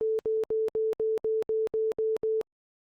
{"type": "tone bursts", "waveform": "sine", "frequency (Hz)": 440, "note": "A4", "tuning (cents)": 0, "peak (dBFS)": -24, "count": 10, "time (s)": [0.01, 2.413], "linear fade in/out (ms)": 0, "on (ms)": 180, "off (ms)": 67, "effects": ["Opus 32 kbps"]}